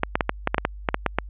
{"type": "clicks", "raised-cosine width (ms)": 0.5, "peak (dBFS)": -4, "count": 12, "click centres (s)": [0.034, 0.155, 0.208, 0.294, 0.474, 0.545, 0.582, 0.651, 0.888, 0.944, 1.063, 1.186], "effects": ["added 50 Hz sine -35 dBFS peak until 1.29 s", "resampled to 8000 Hz"]}